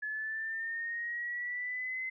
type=linear sweep; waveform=sine; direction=up; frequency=1709 to 2057 Hz; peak=-34 dBFS; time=0.02-2.1 s; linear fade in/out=10 ms; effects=none